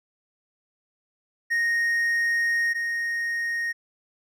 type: tone pair in turn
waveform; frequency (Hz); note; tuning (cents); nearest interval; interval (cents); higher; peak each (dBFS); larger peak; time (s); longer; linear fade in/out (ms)
triangle; 1862 / 1862; A#6 / A#6; -2 / -2; unison; 0; neither; -19 / -23; first; 1.5-2.74 / 2.74-3.73; first; 20
effects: none